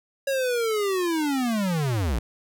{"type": "linear sweep", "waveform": "square", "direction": "down", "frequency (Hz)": [554.4, 50.6], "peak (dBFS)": -23, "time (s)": [0.27, 2.19], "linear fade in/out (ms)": 5, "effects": []}